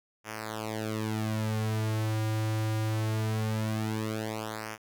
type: tone with flanger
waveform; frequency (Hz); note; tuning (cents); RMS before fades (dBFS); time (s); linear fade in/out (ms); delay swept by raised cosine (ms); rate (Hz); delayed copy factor
sawtooth; 109.2; A2; -13; -31; 0.24-4.78; 50; 0.24 to 4.74; 0.22; -0.95
effects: none